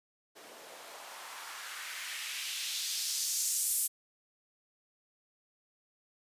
blue noise with band-pass filter sweep, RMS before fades -37 dBFS, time 0.35-3.88 s, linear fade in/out 20 ms, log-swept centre 400 to 10000 Hz, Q 1.5, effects resampled to 32000 Hz

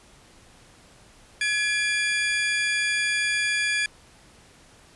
35% pulse tone pair together, 1689 / 2389 Hz, G#6 / D7, +29 / +29 cents, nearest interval tritone, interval 600 cents, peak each -23 dBFS, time 1.41-3.86 s, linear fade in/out 2 ms, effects pink hiss -53 dBFS RMS until 4.95 s + resampled to 24000 Hz

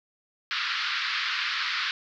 pink band-pass noise, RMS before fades -29 dBFS, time 0.51-1.91 s, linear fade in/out 0 ms, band 1200 to 4800 Hz, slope 48 dB/octave, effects none

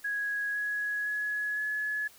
sine tone with pitch steps, 1661.2 / 1674.7 / 1688.3 / 1702 Hz, G#6 / G#6 / G#6 / G#6, 0 / +14 / +28 / +42 cents, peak -29 dBFS, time 0.04-2.08 s, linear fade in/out 10 ms, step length 510 ms, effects white hiss -56 dBFS RMS until 2.18 s

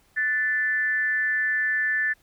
sine tone with frequency modulation, 1760 Hz, A6, in tune, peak -21 dBFS, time 0.16-2.14 s, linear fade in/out 20 ms, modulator 272 Hz, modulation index 0.42, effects pink hiss -62 dBFS RMS until 2.22 s

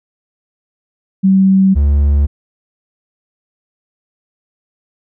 sine / triangle tone pair in turn, 191.7 / 71.68 Hz, G3 / D2, -38 / -41 cents, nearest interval octave + perfect fourth, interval 1703 cents, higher first, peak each -6 dBFS, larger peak neither, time 1.23-1.75 / 1.75-2.27 s, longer neither, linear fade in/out 20 ms, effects none

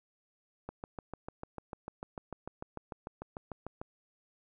click train, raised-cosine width 1 ms, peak -26 dBFS, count 22, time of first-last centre 0.69-3.815 s, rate 6.72 Hz, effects none

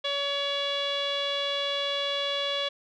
sawtooth tone with low-pass filter, 565 Hz, C#5, 33 cents sharp, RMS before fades -29 dBFS, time 0.04-2.69 s, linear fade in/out 10 ms, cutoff 3500 Hz, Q 7.9, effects none

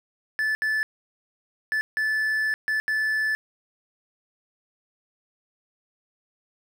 triangle tone bursts at uneven times, 1743 Hz, A6, 17 cents flat, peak -20 dBFS, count 6, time 0.39-0.55 / 0.62-0.83 / 1.72-1.81 / 1.97-2.54 / 2.68-2.8 / 2.88-3.35 s, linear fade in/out 0 ms, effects none

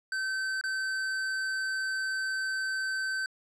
square tone with dropouts, 1541 Hz, G6, 30 cents flat, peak -30 dBFS, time 0.12-3.26 s, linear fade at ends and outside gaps 2 ms, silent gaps 0.612-0.638 s, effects low-pass 7000 Hz 12 dB/octave

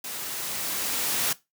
white noise with level ramp, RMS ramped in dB -35 to -25 dBFS, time 0.04-1.33 s, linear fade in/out 5 ms, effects noise-tail reverb RT60 0.2 s tail -18 dB re dry + high-pass 100 Hz 12 dB/octave

